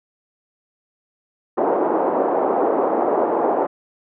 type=band-pass noise; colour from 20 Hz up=pink; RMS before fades=-19 dBFS; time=1.57-3.67 s; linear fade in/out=10 ms; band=340 to 900 Hz; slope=24 dB/octave; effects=none